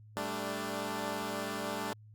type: chord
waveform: 10% pulse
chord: G suspended second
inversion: none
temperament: equal with one note detuned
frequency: 196.91 / 220 / 293.7 Hz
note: G3 / A3 / D4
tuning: +8 / 0 / 0 cents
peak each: -31 dBFS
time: 0.17-1.93 s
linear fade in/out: 0 ms
effects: added 107 Hz sine -52 dBFS peak until 2.14 s + Opus 48 kbps